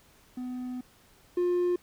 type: tone pair in turn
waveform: triangle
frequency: 250.8 / 354.7 Hz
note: B3 / F4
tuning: +27 / +27 cents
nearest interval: tritone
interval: 600 cents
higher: second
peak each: -31 / -21 dBFS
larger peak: second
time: 0.37-0.81 / 1.37-1.76 s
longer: first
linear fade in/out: 5 ms
effects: tanh soft clip ceiling -17 dBFS + pink hiss -60 dBFS RMS until 1.82 s